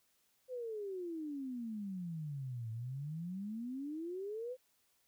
sine exponential two-way sweep, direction down then up, 520 to 110 to 520 Hz, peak -39 dBFS, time 0.48-4.57 s, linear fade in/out 50 ms, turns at 2.71 s, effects white hiss -75 dBFS RMS until 5.07 s

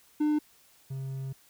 triangle tone pair in turn, 300.9 / 134.04 Hz, D4 / C3, +42 / +42 cents, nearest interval octave + major second, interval 1400 cents, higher first, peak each -21 / -31 dBFS, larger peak first, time 0.2-0.39 / 0.9-1.33 s, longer second, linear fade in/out 10 ms, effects white hiss -61 dBFS RMS until 1.49 s

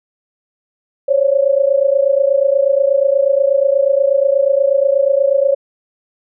sine tone pair together, 538.7 / 567 Hz, C#5 / C#5, -50 / +39 cents, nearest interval minor second, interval 89 cents, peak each -13 dBFS, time 1.08-5.55 s, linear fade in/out 10 ms, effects none

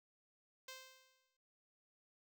5% pulse tone with exponential decay, 521 Hz, C5, 7 cents flat, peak -36 dBFS, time 0.68-1.37 s, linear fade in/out 5 ms, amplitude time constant 150 ms, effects none

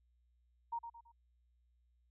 sine tone with echo, 932.3 Hz, A#5, in tune, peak -36 dBFS, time 0.72-0.79 s, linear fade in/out 10 ms, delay 110 ms, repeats 3, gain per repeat -8 dB, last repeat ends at 1.12 s, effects added 60 Hz sine -70 dBFS peak until 2.1 s

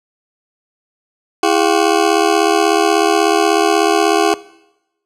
20% pulse ring-modulated tone, 370 Hz, F#4, in tune, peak -3 dBFS, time 1.43-4.34 s, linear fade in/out 0 ms, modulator 38.2 Hz, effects noise-tail reverb RT60 0.9 s tail -20 dB re dry + low-pass 9000 Hz 12 dB/octave

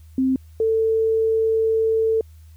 sine tone pair in turn, 262.1 / 445.3 Hz, C4 / A4, +3 / +21 cents, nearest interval major sixth, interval 918 cents, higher second, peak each -16 dBFS, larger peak neither, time 0.18-0.36 / 0.6-2.21 s, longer second, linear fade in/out 2 ms, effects added 79 Hz sine -42 dBFS peak until 2.56 s + white hiss -61 dBFS RMS until 2.56 s

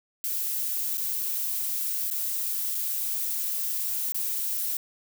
violet noise with dropouts, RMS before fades -29 dBFS, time 0.24-4.77 s, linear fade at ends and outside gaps 1 ms, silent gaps 0.973-0.979 / 2.102-2.111 / 2.747-2.751 / 4.121-4.145 s, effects none

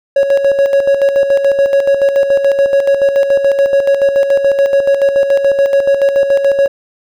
triangle tone with tremolo, 554.4 Hz, C#5, in tune, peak -4 dBFS, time 0.16-6.68 s, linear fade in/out 5 ms, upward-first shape square, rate 7 Hz, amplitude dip 55%, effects none

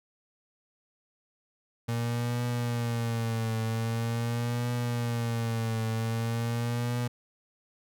35% pulse tone with vibrato, 116.54 Hz, A#2, in tune, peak -26 dBFS, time 1.88-7.08 s, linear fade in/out 10 ms, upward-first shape triangle, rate 0.44 Hz, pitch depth 74 cents each way, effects none

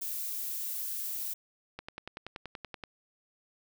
violet noise, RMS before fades -36 dBFS, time 0.01-1.34 s, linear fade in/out 10 ms
click train, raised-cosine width 0.3 ms, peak -24 dBFS, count 12, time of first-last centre 1.79-2.838 s, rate 10.5 Hz
effects none

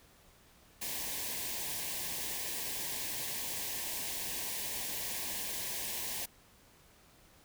white band-stop noise, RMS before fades -38 dBFS, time 0.81-6.26 s, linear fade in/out 10 ms, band 1100 to 1600 Hz, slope 96 dB/octave, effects pink hiss -62 dBFS RMS until 7.44 s

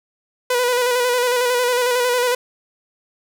sawtooth tone with vibrato, 493.2 Hz, B4, 2 cents flat, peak -12 dBFS, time 0.5-2.35 s, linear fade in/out 5 ms, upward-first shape square, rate 11 Hz, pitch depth 33 cents each way, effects none

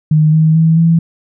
sine tone with pitch steps, 154.3 / 158 / 161.78 / 165.66 Hz, D#3 / D#3 / E3 / E3, -14 / +27 / -32 / +9 cents, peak -6 dBFS, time 0.11-0.99 s, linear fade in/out 5 ms, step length 220 ms, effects none

